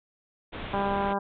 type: low-pass noise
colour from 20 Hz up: pink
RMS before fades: -37 dBFS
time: 0.52-1.14 s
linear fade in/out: 20 ms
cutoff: 3700 Hz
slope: 96 dB/octave
type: harmonic tone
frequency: 198.9 Hz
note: G3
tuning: 25 cents sharp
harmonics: 1 / 2 / 3 / 4 / 5 / 6 / 7 / 8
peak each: -32 / -33 / -33 / -30 / -31 / -40 / -42 / -41 dBFS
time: 0.73-1.19 s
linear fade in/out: 10 ms
effects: none